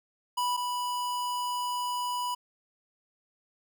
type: tone pair in turn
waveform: square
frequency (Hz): 984 / 984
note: B5 / B5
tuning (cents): -7 / -7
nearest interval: unison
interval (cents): 0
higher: neither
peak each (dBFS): -27 / -30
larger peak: first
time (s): 0.37-0.57 / 0.57-2.35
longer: second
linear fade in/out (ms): 10
effects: none